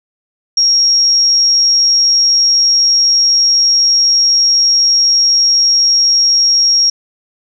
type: tone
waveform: sine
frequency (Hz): 5588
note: F8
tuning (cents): 0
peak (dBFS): -7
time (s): 0.57-6.9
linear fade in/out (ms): 5
effects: none